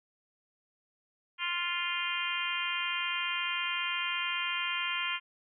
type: harmonic tone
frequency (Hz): 349.2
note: F4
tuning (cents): 0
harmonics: 3 / 4 / 5 / 6 / 7 / 8 / 9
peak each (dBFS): -38 / -39 / -41 / -38 / -37 / -37 / -38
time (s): 1.38-5.2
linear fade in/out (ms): 50
effects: none